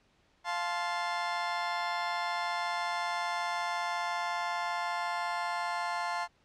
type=chord; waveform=30% pulse; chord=F major; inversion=none; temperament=just; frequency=698.5 / 873.1 / 1047.7 Hz; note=F5 / A5 / C6; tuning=0 / -14 / +2 cents; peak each=-33 dBFS; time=0.44-6.28 s; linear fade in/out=50 ms; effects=pink hiss -68 dBFS RMS until 6.44 s + low-pass 5000 Hz 12 dB/octave